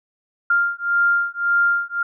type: beating tone pair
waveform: sine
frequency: 1396.9 / 1398.7 Hz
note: F6 / F6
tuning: 0 / +2 cents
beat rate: 1.8 Hz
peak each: -19 dBFS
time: 0.5-2.03 s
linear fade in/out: 5 ms
effects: none